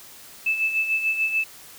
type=tone with tremolo; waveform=sine; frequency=2626 Hz; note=E7; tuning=7 cents flat; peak=-18 dBFS; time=0.46-1.44 s; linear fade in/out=5 ms; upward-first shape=sine; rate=6.8 Hz; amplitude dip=60%; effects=white hiss -45 dBFS RMS until 1.78 s